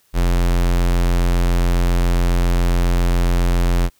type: tone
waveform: square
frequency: 43.65 Hz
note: F1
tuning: in tune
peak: -14 dBFS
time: 0.13-3.9 s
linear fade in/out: 50 ms
effects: white hiss -59 dBFS RMS until 3.99 s